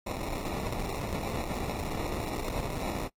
pink noise with sample-and-hold, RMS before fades -34 dBFS, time 0.06-3.08 s, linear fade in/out 10 ms, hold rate 1575 Hz, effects noise-tail reverb RT60 0.1 s tail -21 dB re dry + AAC 48 kbps

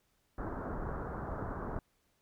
pink low-pass noise, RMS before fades -39 dBFS, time 0.38-1.79 s, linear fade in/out 2 ms, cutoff 1500 Hz, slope 48 dB/octave, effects pink hiss -75 dBFS RMS until 2.21 s

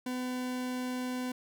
40% pulse tone, 251.9 Hz, B3, 34 cents sharp, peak -32 dBFS, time 0.06-1.32 s, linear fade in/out 5 ms, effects none

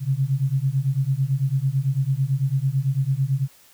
sine beating tone pair, 130.81 / 139.81 Hz, C3 / C#3, 0 / +15 cents, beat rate 9 Hz, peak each -22 dBFS, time 0-3.48 s, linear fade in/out 50 ms, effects white hiss -53 dBFS RMS until 3.73 s

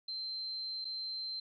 sine tone with dropouts, 4117 Hz, C8, 29 cents flat, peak -37 dBFS, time 0.08-1.4 s, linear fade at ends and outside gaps 5 ms, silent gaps 0.846-0.851 s, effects none

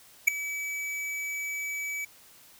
square tone with ADSR envelope, 2290 Hz, D7, 44 cents flat, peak -13 dBFS, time 0.27-2.05 s, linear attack 12 ms, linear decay 3 ms, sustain -19 dB, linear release 7 ms, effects white hiss -55 dBFS RMS until 2.59 s

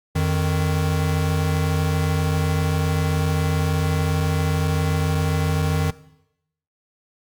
square tone pair together, 87.8 / 155.5 Hz, F2 / D#3, +10 / -1 cents, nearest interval minor seventh, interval 989 cents, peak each -22 dBFS, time 0.15-5.91 s, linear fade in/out 10 ms, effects noise-tail reverb RT60 0.8 s tail -18 dB re dry + Opus 48 kbps

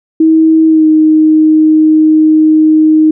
sine tone with pitch glide, 319.6 to 311.8 Hz, D#4 to D#4, +47 to +4 cents, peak -3 dBFS, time 0.2-3.11 s, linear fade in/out 5 ms, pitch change -43 cents, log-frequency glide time 0.67-0.86 s, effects none

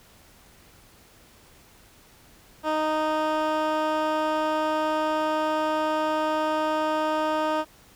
15% pulse tone with band-pass filter, 309.9 Hz, D#4, 7 cents flat, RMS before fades -25 dBFS, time 2.63-7.65 s, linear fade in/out 50 ms, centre 860 Hz, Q 0.62, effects pink hiss -54 dBFS RMS until 7.95 s

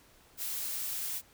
blue noise, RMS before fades -36 dBFS, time 0.37-1.22 s, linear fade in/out 50 ms, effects pink hiss -61 dBFS RMS until 1.33 s

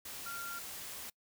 sine tone in noise, 1387 Hz, F6, 12 cents flat, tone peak -41 dBFS, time 0.26-0.59 s, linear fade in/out 5 ms, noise white, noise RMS -45 dBFS, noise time 0.05-1.1 s, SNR +1 dB, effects noise-tail reverb RT60 0.1 s tail -25 dB re dry

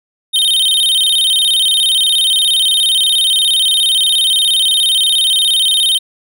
square tone with vibrato, 3402 Hz, G#7, 41 cents sharp, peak -10 dBFS, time 0.33-5.99 s, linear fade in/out 20 ms, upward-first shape square, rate 17 Hz, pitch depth 150 cents each way, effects none

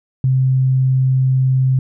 sine tone, 130.81 Hz, C3, in tune, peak -11 dBFS, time 0.24-1.79 s, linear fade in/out 2 ms, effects none

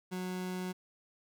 30% pulse tone, 183.3 Hz, F#3, 16 cents flat, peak -33 dBFS, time 0.11-0.73 s, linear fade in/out 20 ms, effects none

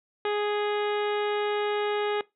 harmonic tone with a mistuned harmonic, 415.7 Hz, G#4, 2 cents sharp, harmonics 1 / 2 / 3 / 4 / 5 / 6 / 7 / 8 / 9, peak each -26 / -32 / -36 / -38 / -40 / -42 / -43 / -44 / -45 dBFS, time 0.25-2.21 s, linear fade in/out 2 ms, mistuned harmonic 6, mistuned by -17 cents, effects noise-tail reverb RT60 0.2 s tail -21 dB re dry

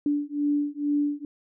sine beating tone pair, 290 / 292.2 Hz, D4 / D4, -22 / -9 cents, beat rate 2.2 Hz, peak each -26 dBFS, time 0.06-1.25 s, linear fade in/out 2 ms, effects none

